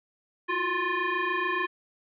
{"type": "tone with frequency modulation", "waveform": "sine", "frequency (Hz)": 338.5, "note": "E4", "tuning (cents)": 46, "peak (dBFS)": -25, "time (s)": [0.48, 1.67], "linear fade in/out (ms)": 20, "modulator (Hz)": 704, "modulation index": 2.9, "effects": []}